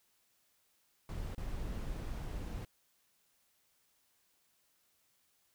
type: noise with dropouts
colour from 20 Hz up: brown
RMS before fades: -40 dBFS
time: 1.09-2.65 s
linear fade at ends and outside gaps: 2 ms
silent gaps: 1.349-1.379 s
effects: white hiss -74 dBFS RMS until 5.54 s